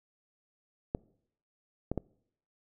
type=clicks; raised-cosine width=2 ms; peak=-16 / -18 / -18 dBFS; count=3; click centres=0.949 / 1.916 / 1.977 s; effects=noise-tail reverb RT60 0.7 s tail -25 dB re dry